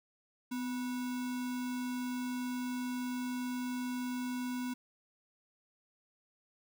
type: tone with sample-and-hold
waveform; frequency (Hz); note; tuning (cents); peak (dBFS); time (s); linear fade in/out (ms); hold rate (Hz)
sine; 251; B3; +28; -34; 0.51-4.74; 10; 1225
effects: none